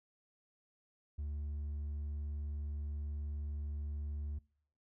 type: tone with hard clipping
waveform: sine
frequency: 73.42 Hz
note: D2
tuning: in tune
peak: -38 dBFS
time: 1.18-4.39 s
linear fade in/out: 10 ms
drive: 2 dB
effects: noise-tail reverb RT60 0.6 s tail -25 dB re dry